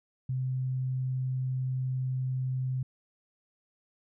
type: tone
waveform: sine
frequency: 129.4 Hz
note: C3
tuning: 19 cents flat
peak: -28 dBFS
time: 0.29-2.83 s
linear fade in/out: 5 ms
effects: none